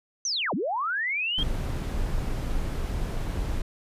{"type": "linear two-way sweep", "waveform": "sine", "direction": "down then up", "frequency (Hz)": [6272, 155.56, 3264], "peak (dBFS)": -25, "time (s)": [0.25, 1.43], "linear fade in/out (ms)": 2, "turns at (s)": 0.54}
{"type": "noise", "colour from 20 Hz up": "brown", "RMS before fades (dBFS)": -28, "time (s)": [1.38, 3.62], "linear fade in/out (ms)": 5}
{"effects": ["resampled to 32000 Hz"]}